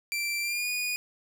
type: tone with pitch glide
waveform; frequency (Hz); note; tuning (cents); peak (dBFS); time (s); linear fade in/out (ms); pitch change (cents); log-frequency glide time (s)
sawtooth; 2349 to 2460; D7 to D#7; 0 to -20; -25; 0.12-0.96; 0; +80; 0.41-0.69
effects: none